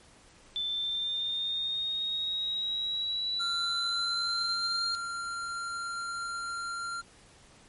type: exponential sweep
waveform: sine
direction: up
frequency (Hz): 3520 to 4211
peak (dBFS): -29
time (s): 0.56-4.95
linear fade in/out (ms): 0
type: tone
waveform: square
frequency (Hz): 1383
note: F6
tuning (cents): -17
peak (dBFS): -34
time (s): 3.39-7.02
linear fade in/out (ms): 20
effects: pink hiss -57 dBFS RMS until 7.68 s + MP3 48 kbps